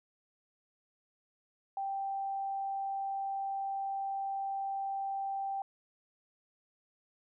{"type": "tone", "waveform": "sine", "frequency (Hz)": 784, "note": "G5", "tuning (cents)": 0, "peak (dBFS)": -33, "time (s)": [1.77, 5.62], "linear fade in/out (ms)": 2, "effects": []}